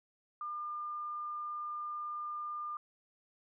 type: tone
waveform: sine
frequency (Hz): 1203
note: D6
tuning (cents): +41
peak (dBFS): -37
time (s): 0.41-2.77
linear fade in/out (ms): 2
effects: none